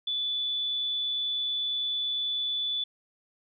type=tone; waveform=sine; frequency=3471 Hz; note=A7; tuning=24 cents flat; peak=-27 dBFS; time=0.07-2.84 s; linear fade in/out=5 ms; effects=none